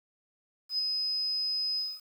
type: tone with ADSR envelope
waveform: sine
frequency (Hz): 5040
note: D#8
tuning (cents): +21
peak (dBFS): -25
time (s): 0.69-2.01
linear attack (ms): 97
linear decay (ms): 7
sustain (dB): -3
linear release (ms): 230
effects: 9-bit